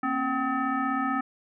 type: tone with frequency modulation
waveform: sine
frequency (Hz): 774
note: G5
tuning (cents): -22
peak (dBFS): -24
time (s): 0.03-1.21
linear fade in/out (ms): 5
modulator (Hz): 504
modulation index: 1.7
effects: none